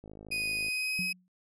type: click train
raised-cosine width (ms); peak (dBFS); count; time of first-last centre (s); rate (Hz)
2; -34; 35; 0.04-0.684; 52.8
type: tone with pitch glide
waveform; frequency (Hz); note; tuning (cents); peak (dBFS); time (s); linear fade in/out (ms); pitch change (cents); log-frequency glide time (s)
35% pulse; 2489 to 2535; D#7 to D#7; 0 to +32; -28; 0.31-1.13; 10; +32; 0.56-1
type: tone with exponential decay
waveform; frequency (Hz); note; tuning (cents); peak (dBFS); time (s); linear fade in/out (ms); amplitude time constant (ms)
sine; 181.7; F#3; -31; -32; 0.99-1.28; 0; 63
effects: low-pass 12000 Hz 12 dB/octave